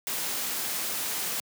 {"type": "noise", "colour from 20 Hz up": "white", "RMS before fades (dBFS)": -31, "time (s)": [0.07, 1.4], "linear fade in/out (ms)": 0, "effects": ["high-pass 150 Hz 12 dB/octave"]}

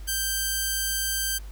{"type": "tone", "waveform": "5% pulse", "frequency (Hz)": 1568, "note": "G6", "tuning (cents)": 0, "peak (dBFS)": -14, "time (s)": [0.07, 1.39], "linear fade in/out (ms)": 20, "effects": ["added 50 Hz sine -36 dBFS peak until 1.51 s", "pink hiss -53 dBFS RMS until 1.51 s"]}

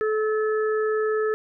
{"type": "harmonic tone", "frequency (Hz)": 432.4, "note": "A4", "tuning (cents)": -30, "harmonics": [1, 3, 4], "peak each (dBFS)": [-21, -31, -33], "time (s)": [0.01, 1.34], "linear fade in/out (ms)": 0, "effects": []}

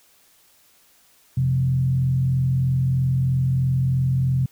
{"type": "tone with frequency modulation", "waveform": "sine", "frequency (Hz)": 130.81, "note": "C3", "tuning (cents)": 0, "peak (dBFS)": -17, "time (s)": [1.37, 4.46], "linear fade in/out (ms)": 5, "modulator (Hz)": 43.1, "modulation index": 0.48, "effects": ["white hiss -57 dBFS RMS until 4.51 s"]}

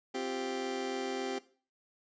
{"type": "chord", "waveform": "30% pulse", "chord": "C suspended fourth", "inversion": "none", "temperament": "just", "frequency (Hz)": [261.6, 348.8, 392.4], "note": ["C4", "F4", "G4"], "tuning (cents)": [0, -2, 2], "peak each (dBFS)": [-36, -40, -34], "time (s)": [0.14, 1.39], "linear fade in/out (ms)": 10, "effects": ["noise-tail reverb RT60 0.4 s tail -17 dB re dry", "resampled to 16000 Hz"]}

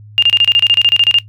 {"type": "tone bursts", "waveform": "sine", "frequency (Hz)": 2810, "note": "F7", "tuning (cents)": 10, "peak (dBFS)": -5, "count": 14, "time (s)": [0.18, 1.186], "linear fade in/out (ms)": 0, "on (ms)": 44, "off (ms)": 30, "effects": ["noise-tail reverb RT60 0.1 s tail -18 dB re dry", "added 105 Hz sine -34 dBFS peak until 1.28 s"]}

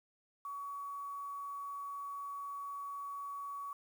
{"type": "tone with quantisation", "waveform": "sine", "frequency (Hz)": 1129, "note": "C#6", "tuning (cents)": 31, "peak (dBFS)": -40, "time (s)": [0.45, 3.73], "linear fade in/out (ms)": 2, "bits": 10, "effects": []}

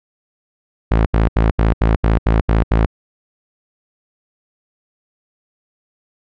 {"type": "tone bursts", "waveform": "sawtooth", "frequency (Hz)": 55, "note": "A1", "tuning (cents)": 0, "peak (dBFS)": -7, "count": 9, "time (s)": [0.91, 2.86], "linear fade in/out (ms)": 5, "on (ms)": 150, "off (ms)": 75, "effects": ["low-pass 2000 Hz 12 dB/octave"]}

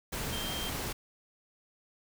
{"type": "tone in noise", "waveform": "sine", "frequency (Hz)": 3167, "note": "G7", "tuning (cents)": 17, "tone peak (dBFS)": -38, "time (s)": [0.32, 0.7], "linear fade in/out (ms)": 10, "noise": "pink", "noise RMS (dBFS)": -36, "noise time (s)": [0.12, 0.93], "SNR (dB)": -5, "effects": []}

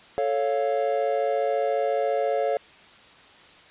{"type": "chord", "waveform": "triangle", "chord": "A augmented", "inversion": "none", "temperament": "equal", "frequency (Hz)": [440, 554.4, 698.5], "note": ["A4", "C#5", "E#5"], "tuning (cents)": [0, 0, 0], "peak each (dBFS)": [-25, -23, -25], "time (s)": [0.18, 2.57], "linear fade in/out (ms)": 0, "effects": ["white hiss -50 dBFS RMS until 3.7 s", "resampled to 8000 Hz"]}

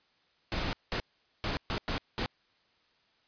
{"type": "noise bursts at uneven times", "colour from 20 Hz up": "pink", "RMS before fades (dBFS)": -32, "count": 6, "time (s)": [[0.52, 0.73], [0.92, 1], [1.44, 1.57], [1.7, 1.78], [1.88, 1.98], [2.18, 2.26]], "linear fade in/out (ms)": 0, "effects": ["white hiss -69 dBFS RMS until 3.27 s", "resampled to 11025 Hz"]}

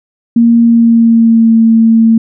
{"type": "tone with pitch glide", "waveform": "sine", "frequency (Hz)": [233.1, 225.9], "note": ["A#3", "A3"], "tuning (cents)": [0, 46], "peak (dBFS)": -3, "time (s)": [0.36, 2.18], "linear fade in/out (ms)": 5, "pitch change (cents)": -54, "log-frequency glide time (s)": [0.61, 1.57], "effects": []}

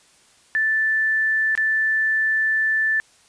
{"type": "tone with dropouts", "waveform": "sine", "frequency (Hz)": 1760, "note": "A6", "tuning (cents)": 0, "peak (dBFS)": -17, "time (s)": [0.55, 3], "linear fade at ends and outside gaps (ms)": 0, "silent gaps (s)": [1.552, 1.576], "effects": ["white hiss -55 dBFS RMS until 3.28 s", "resampled to 22050 Hz"]}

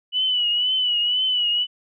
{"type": "tone with vibrato", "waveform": "sine", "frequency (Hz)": 2960, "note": "F#7", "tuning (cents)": 0, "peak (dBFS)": -18, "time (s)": [0.12, 1.67], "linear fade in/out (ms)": 50, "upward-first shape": "triangle", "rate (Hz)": 2, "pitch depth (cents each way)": 67, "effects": []}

